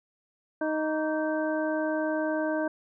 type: harmonic tone with a mistuned harmonic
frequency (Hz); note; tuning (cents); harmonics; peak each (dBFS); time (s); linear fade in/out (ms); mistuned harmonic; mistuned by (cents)
311.1; D#4; 0; 1 / 2 / 3 / 4 / 5; -29 / -29 / -37 / -44 / -35; 0.61-2.68; 5; 4; -130
effects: none